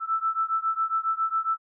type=beating tone pair; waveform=sine; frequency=1318.5 / 1325.8 Hz; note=E6 / E6; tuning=0 / +10 cents; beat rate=7.3 Hz; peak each=-26 / -27 dBFS; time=0-1.58 s; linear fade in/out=50 ms; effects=none